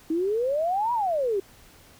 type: exponential two-way sweep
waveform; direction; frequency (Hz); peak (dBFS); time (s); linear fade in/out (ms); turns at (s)
sine; up then down; 311.1 to 986 to 374.8; -22; 0.1-1.4; 5; 0.93
effects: pink hiss -53 dBFS RMS until 1.99 s